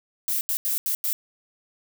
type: noise bursts at uneven times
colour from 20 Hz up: violet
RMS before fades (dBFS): -25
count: 5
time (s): 0.28-0.41 / 0.49-0.57 / 0.65-0.78 / 0.86-0.95 / 1.04-1.13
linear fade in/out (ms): 0
effects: none